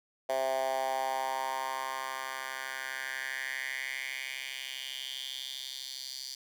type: tone with high-pass filter sweep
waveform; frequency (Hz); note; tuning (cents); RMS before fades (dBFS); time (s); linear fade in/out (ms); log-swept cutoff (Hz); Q
10% pulse; 132.4; C3; +21; -36; 0.29-6.35; 5; 620 to 4700; 4.1
effects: none